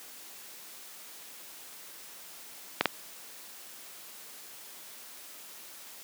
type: clicks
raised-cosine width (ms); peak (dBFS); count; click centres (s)
0.3; -6; 2; 2.81 / 2.857
effects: white hiss -48 dBFS RMS until 6.03 s + high-pass 200 Hz 12 dB/octave